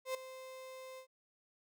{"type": "tone with ADSR envelope", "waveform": "35% pulse", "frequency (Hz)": 520, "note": "C5", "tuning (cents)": -11, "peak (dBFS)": -32, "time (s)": [0.05, 1.07], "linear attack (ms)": 96, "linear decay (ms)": 6, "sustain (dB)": -14, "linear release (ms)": 89, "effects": []}